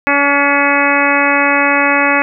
harmonic tone with a mistuned harmonic, 284 Hz, C#4, 42 cents sharp, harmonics 1 / 2 / 3 / 4 / 5 / 6 / 7 / 8 / 9, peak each -18 / -18 / -18 / -18 / -18 / -18 / -18 / -18 / -18 dBFS, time 0.07-2.22 s, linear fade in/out 0 ms, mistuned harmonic 8, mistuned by -39 cents, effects none

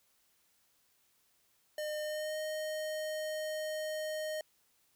square tone with pitch glide, 607 to 619.4 Hz, D#5 to D#5, -43 to -8 cents, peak -36 dBFS, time 1.78-4.41 s, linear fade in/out 2 ms, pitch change +35 cents, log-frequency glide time 2.02-2.38 s, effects white hiss -72 dBFS RMS until 4.95 s

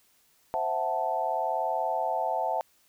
sine chord, F# half-diminished seventh, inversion second, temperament equal, 523.3 / 659.3 / 740 / 880 Hz, C5 / E5 / F#5 / A5, 0 / 0 / 0 / 0 cents, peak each -35 / -31 / -31 / -30 dBFS, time 0.54-2.61 s, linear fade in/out 0 ms, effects white hiss -65 dBFS RMS until 2.88 s

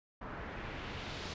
pink noise with low-pass filter sweep, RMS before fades -43 dBFS, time 0.21-1.34 s, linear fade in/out 5 ms, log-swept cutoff 1300 to 5000 Hz, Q 1.3, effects resampled to 16000 Hz

